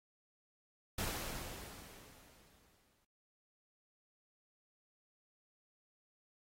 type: noise with exponential decay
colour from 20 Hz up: pink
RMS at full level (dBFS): -38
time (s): 0.98-3.05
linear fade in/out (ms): 5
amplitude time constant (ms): 450
effects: AAC 48 kbps